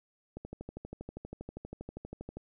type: click train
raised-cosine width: 2 ms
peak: -28 dBFS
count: 26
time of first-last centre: 0.37-2.37 s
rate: 12.5 Hz
effects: none